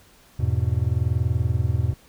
triangle chord, E major, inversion none, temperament just, 82.41 / 103.01 / 123.61 Hz, E2 / G#2 / B2, 0 / -14 / +2 cents, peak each -22 / -22 / -22 dBFS, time 0.39-1.94 s, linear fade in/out 10 ms, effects pink hiss -54 dBFS RMS until 2.08 s

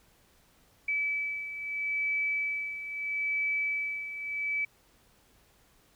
sine beating tone pair, 2300 / 2300.77 Hz, D7 / D7, -37 / -36 cents, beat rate 0.77 Hz, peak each -36 / -30 dBFS, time 0.88-4.65 s, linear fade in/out 5 ms, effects pink hiss -64 dBFS RMS until 5.95 s

